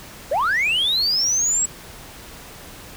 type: linear sweep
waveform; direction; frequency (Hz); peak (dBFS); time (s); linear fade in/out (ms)
sine; up; 496.9 to 7800; -15; 0.31-1.66; 10
effects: tanh soft clip ceiling -15 dBFS + pink hiss -40 dBFS RMS until 2.96 s